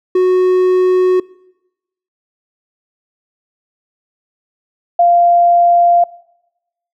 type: tone pair in turn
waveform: triangle / sine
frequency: 367.9 / 694.5 Hz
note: F#4 / F5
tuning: -10 / -10 cents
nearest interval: major seventh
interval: 1100 cents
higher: second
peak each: -6 dBFS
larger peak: neither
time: 0.15-1.2 / 4.99-6.04 s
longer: neither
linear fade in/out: 5 ms
effects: noise-tail reverb RT60 0.9 s tail -22 dB re dry